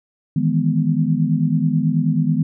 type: chord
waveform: sine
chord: E major seventh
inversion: third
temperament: equal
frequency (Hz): 155.56 / 164.81 / 207.7 / 246.9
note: D#3 / E3 / G#3 / B3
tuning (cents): 0 / 0 / 0 / 0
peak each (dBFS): -19 / -20 / -23 / -21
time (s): 0.36-2.43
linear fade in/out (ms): 5
effects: none